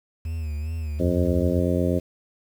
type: tone with vibrato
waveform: triangle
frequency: 78 Hz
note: D#2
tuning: 5 cents sharp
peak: -24 dBFS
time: 0.25-1.6 s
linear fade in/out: 5 ms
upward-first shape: sine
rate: 2.5 Hz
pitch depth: 90 cents each way
type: harmonic tone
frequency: 88.3 Hz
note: F2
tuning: 20 cents sharp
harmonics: 1 / 2 / 3 / 4 / 5 / 6 / 7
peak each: -25 / -26 / -26 / -28 / -31 / -28 / -31 dBFS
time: 0.99-2 s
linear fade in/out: 20 ms
effects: 8-bit